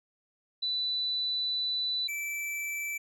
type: tone pair in turn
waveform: sine / square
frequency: 3980 / 2323 Hz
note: B7 / D7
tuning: +13 / -20 cents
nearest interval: major sixth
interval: 933 cents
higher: first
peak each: -28 / -33 dBFS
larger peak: first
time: 0.62-2.08 / 2.08-2.98 s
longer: first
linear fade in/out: 10 ms
effects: none